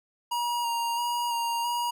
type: tone with vibrato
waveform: square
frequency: 946 Hz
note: A#5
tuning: 25 cents sharp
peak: -27 dBFS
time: 0.31-1.91 s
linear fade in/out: 10 ms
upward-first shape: square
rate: 1.5 Hz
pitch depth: 18 cents each way
effects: none